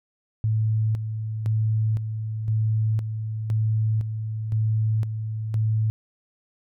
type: tone with tremolo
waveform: sine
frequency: 109.5 Hz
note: A2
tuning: 8 cents flat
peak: -19 dBFS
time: 0.44-5.9 s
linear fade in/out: 0 ms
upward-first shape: square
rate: 0.98 Hz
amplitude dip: 55%
effects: none